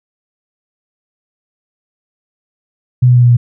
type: tone with pitch steps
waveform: sine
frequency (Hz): 125.1 / 123.88 / 122.67 / 121.47 / 120.28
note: B2 / B2 / B2 / B2 / B2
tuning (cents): +23 / +6 / -11 / -28 / -45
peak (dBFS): -4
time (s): 3.02-3.37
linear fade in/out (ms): 10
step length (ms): 70
effects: none